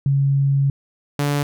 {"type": "tone pair in turn", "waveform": ["sine", "sawtooth"], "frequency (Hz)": [138.59, 144.29], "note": ["C#3", "D3"], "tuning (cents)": [0, -30], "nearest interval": "minor second", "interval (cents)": 70, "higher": "second", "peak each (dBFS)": -14, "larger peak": "neither", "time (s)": [[0.06, 0.7], [1.19, 1.43]], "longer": "first", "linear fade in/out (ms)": 2, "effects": []}